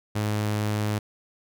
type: tone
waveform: sawtooth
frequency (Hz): 105.6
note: G#2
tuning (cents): +29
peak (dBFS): -20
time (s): 0.15-0.99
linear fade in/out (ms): 10
effects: none

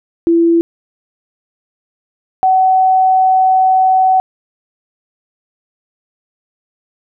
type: tone pair in turn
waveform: sine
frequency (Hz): 335.6 / 753.4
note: E4 / F#5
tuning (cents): +31 / +31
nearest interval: octave + major second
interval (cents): 1400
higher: second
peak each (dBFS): -7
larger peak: neither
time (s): 0.27-0.61 / 2.43-4.2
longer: second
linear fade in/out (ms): 0
effects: none

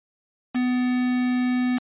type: tone with quantisation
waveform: triangle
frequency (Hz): 249.9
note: B3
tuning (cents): +21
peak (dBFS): -18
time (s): 0.54-1.79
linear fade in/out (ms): 20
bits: 5
effects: resampled to 8000 Hz

